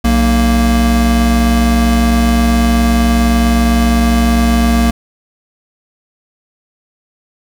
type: tone pair together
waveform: square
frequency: 61.55 / 232.2 Hz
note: B1 / A#3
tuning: -5 / -7 cents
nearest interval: octave + major seventh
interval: 2298 cents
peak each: -12 dBFS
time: 0.04-4.91 s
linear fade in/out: 10 ms
effects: none